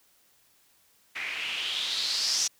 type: noise with low-pass filter sweep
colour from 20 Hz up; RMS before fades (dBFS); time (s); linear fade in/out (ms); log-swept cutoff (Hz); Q
blue; -30; 1.15-2.48; 10; 2100 to 5900; 4.9
effects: white hiss -64 dBFS RMS until 2.59 s